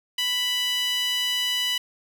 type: tone with high-pass filter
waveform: sawtooth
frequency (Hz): 989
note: B5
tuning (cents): +2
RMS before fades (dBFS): -25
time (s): 0.18-1.78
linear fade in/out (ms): 5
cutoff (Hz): 2700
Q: 4.6
effects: none